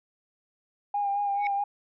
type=tone with vibrato; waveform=sine; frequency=808 Hz; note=G#5; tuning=48 cents flat; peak=-24 dBFS; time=0.94-1.64 s; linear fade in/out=5 ms; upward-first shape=sine; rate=4.6 Hz; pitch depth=27 cents each way
type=tone with exponential growth; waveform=sine; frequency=2231 Hz; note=C#7; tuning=11 cents sharp; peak=-25 dBFS; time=1.34-1.47 s; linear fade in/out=1 ms; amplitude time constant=27 ms
effects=tanh soft clip ceiling -18 dBFS